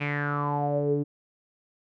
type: tone with low-pass filter sweep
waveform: sawtooth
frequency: 145.2 Hz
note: D3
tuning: 19 cents flat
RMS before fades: -27 dBFS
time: 0-1.04 s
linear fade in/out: 20 ms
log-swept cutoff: 2500 to 340 Hz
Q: 7.9
effects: none